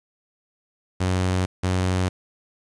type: tone pair in turn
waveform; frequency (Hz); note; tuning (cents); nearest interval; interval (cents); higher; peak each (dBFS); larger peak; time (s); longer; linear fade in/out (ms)
sawtooth; 92.2 / 92.2; F#2 / F#2; -6 / -6; unison; 0; neither; -16; neither; 1-1.46 / 1.63-2.09; neither; 10
effects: resampled to 22050 Hz + 8-bit